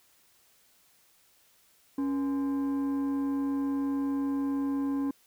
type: tone with frequency modulation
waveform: sine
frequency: 277.2 Hz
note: C#4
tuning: in tune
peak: -24 dBFS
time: 1.98-5.11 s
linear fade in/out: 5 ms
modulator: 758 Hz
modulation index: 0.25
effects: tanh soft clip ceiling -26 dBFS + white hiss -64 dBFS RMS until 5.26 s